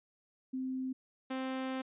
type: tone pair in turn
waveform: sine / sawtooth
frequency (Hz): 260 / 261.8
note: C4 / C4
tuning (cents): -11 / +1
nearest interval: unison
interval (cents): 12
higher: second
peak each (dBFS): -34 / -31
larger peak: second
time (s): 0.53-0.93 / 1.3-1.82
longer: second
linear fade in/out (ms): 10
effects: resampled to 8000 Hz